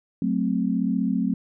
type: chord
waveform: sine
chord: F# diminished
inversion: none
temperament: equal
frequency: 185 / 220 / 261.6 Hz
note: F#3 / A3 / C4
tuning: 0 / 0 / 0 cents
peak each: -25 dBFS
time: 0.22-1.34 s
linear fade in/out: 2 ms
effects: none